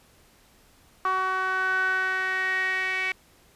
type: tone with band-pass filter sweep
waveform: sawtooth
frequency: 375.8 Hz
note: F#4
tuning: 27 cents sharp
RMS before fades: -26 dBFS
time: 1.05-3.12 s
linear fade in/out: 2 ms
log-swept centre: 1200 to 2200 Hz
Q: 6.6
effects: pink hiss -58 dBFS RMS until 3.55 s + resampled to 32000 Hz